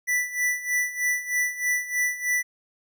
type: tone with tremolo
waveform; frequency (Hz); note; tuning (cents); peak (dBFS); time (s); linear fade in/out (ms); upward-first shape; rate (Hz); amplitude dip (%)
square; 1975.5; B6; 0; -21; 0.07-2.43; 20; sine; 3.2; 80
effects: none